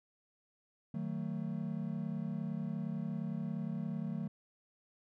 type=chord; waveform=triangle; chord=D# diminished; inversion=none; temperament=just; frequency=155.56 / 186.68 / 224 Hz; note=D#3 / F#3 / A3; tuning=0 / +16 / +31 cents; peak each=-38 / -38 / -38 dBFS; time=0.94-4.28 s; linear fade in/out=5 ms; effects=none